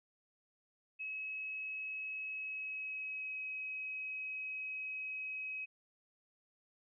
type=tone with pitch glide; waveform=sine; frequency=2568 to 2544 Hz; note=E7 to D#7; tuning=-46 to +38 cents; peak=-39 dBFS; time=0.99-5.66 s; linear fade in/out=20 ms; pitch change=-16 cents; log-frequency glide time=2.32-3.4 s; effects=none